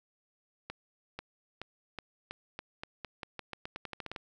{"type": "accelerating click train", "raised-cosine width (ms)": 0.3, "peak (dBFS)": -23, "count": 19, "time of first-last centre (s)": [0.7, 4.162], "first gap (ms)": 490, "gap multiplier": 0.87, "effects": []}